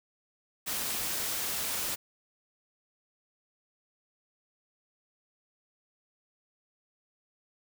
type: noise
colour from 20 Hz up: white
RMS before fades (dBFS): -33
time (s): 0.66-1.96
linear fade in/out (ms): 20
effects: none